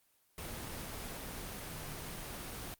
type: tone in noise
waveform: sine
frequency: 154.6 Hz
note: D#3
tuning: 11 cents flat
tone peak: -49 dBFS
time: 1.71-2.22 s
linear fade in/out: 0 ms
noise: pink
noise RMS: -43 dBFS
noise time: 0.38-2.74 s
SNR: -9 dB
effects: white hiss -72 dBFS RMS until 2.79 s + Opus 24 kbps